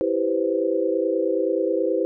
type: chord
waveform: sine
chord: C major seventh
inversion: first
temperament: equal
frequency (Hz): 329.6 / 392 / 493.9 / 523.3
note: E4 / G4 / B4 / C5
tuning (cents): 0 / 0 / 0 / 0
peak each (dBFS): -25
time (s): 0.01-2.05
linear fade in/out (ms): 0
effects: none